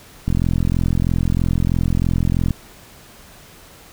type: click train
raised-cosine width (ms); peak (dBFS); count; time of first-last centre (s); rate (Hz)
5; -6; 97; 0.28-2.507; 43.1
effects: pink hiss -44 dBFS RMS until 3.92 s